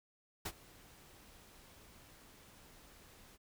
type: noise with ADSR envelope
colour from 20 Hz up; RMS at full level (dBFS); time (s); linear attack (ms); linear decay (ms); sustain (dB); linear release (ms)
pink; -38; 0.45-3.38; 11; 53; -22; 38
effects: none